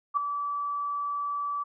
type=tone with ADSR envelope; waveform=sine; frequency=1154 Hz; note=D6; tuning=31 cents flat; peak=-19 dBFS; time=0.14-1.64 s; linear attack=31 ms; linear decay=4 ms; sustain=-9 dB; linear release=17 ms; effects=none